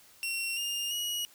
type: tone with pitch steps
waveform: sawtooth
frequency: 2731 / 2816 / 2903 Hz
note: F7 / F7 / F#7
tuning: -39 / +14 / -34 cents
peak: -28 dBFS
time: 0.23-1.25 s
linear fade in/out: 0 ms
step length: 340 ms
effects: white hiss -58 dBFS RMS until 1.34 s